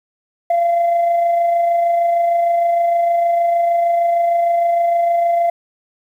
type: tone with amplitude modulation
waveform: sine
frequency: 686 Hz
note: F5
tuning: 31 cents flat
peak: -9 dBFS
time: 0.5-5.5 s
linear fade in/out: 5 ms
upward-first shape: sine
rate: 26.5 Hz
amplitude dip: 35%
effects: tanh soft clip ceiling -10 dBFS + 8-bit